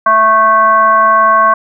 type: tone with frequency modulation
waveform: sine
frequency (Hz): 1100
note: C#6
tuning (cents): -14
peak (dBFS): -5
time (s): 0.06-1.54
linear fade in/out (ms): 5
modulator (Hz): 439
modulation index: 0.73
effects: none